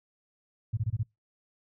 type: tone bursts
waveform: sine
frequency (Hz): 110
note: A2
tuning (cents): 0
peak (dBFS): -25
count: 5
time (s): 0.73-1.033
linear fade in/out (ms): 10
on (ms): 43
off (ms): 22
effects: noise-tail reverb RT60 0.2 s tail -25 dB re dry